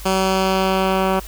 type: tone with low-pass filter sweep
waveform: 10% pulse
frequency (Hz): 190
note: F#3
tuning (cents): +46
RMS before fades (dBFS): -18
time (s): 0.05-1.2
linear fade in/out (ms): 10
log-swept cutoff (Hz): 9700 to 2000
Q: 0.89
effects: added 50 Hz sine -33 dBFS peak until 1.27 s + white hiss -39 dBFS RMS until 1.27 s